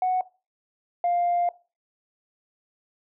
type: tone pair in turn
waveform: sine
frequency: 739 / 700.1 Hz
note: F#5 / F5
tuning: -2 / +4 cents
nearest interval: minor second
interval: 94 cents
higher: first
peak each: -19 dBFS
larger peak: neither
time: 0.02-0.21 / 1.04-1.49 s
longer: second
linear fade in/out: 2 ms
effects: noise-tail reverb RT60 0.3 s tail -19 dB re dry + tanh soft clip ceiling -17 dBFS